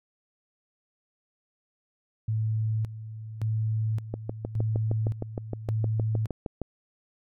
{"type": "tone with tremolo", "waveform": "sine", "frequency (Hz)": 109.8, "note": "A2", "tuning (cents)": -3, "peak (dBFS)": -24, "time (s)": [2.28, 6.27], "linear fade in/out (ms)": 5, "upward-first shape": "square", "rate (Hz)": 0.88, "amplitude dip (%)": 75}
{"type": "click train", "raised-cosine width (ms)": 2, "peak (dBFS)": -18, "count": 17, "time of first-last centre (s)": [4.14, 6.617], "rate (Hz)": 6.46}
{"effects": []}